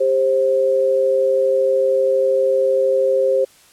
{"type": "tone pair together", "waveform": "sine", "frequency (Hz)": [396.5, 529.3], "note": ["G4", "C5"], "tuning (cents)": [20, 20], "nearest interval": "perfect fourth", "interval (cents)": 500, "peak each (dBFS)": [-20, -14], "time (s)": [0, 3.45], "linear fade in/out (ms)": 10, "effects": ["white hiss -50 dBFS RMS until 3.72 s", "low-pass 11000 Hz 12 dB/octave"]}